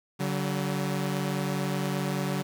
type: tone pair together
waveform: sawtooth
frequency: 143.7 / 188.7 Hz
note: D3 / F#3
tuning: -37 / +34 cents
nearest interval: perfect fourth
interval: 471 cents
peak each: -26 dBFS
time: 0.19-2.43 s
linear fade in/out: 20 ms
effects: 10-bit